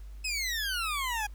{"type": "exponential sweep", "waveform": "20% pulse", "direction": "down", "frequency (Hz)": [2609, 813], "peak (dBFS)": -25, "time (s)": [0.24, 1.27], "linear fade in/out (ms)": 10, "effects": ["added 50 Hz sine -41 dBFS peak until 1.34 s", "pink hiss -63 dBFS RMS until 1.34 s"]}